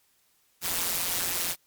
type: noise with amplitude modulation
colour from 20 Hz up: white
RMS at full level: -25 dBFS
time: 0.61-1.56 s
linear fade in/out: 50 ms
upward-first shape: sine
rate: 176 Hz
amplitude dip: 90%
effects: white hiss -67 dBFS RMS until 1.66 s + MP3 96 kbps